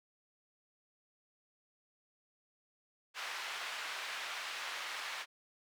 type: band-pass noise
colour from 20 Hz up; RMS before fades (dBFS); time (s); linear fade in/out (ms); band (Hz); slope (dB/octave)
white; -42; 3.14-5.26; 50; 940 to 2800; 12
effects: none